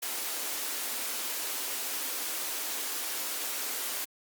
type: high-pass noise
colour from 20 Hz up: white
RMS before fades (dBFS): -34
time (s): 0.02-4.05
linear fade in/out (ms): 10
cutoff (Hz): 240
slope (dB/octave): 96
effects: Opus 48 kbps